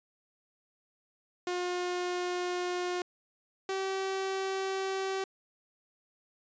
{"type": "tone pair in turn", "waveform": "sawtooth", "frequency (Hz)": [357.7, 384.4], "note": ["F4", "G4"], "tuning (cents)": [41, -34], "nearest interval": "minor second", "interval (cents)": 125, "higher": "second", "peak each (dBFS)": -27, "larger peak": "neither", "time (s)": [[1.47, 3.02], [3.69, 5.24]], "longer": "neither", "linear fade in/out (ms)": 2, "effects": ["resampled to 16000 Hz"]}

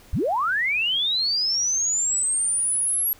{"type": "linear sweep", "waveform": "sine", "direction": "up", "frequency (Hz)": [38.26, 11540], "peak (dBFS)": -20, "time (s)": [0.13, 3.13], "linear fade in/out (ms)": 0, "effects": ["pink hiss -51 dBFS RMS until 3.19 s"]}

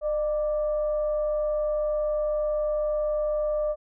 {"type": "tone with frequency modulation", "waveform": "sine", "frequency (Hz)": 604, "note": "D5", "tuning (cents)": 48, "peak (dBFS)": -23, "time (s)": [0.01, 3.76], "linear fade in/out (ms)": 50, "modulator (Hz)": 570, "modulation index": 0.28, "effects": []}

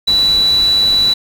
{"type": "tone in noise", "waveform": "sine", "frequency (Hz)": 3951, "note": "B7", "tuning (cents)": 0, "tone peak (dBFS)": -9, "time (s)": [0.07, 1.14], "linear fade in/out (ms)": 10, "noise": "pink", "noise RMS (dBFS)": -27, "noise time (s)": [0.07, 1.14], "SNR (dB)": 15, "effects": []}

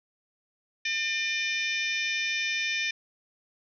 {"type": "harmonic tone with a mistuned harmonic", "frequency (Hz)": 601, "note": "D5", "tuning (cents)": 40, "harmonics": [3, 4, 5, 6, 7, 8, 9, 10], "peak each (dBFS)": [-33, -29, -38, -35, -46, -43, -40, -42], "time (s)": [0.85, 2.91], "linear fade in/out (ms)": 5, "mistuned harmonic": 8, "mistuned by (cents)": 73, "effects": []}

